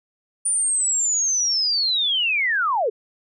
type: linear sweep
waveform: sine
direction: down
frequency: 9397 to 392 Hz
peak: -18 dBFS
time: 0.45-2.9 s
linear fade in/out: 10 ms
effects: none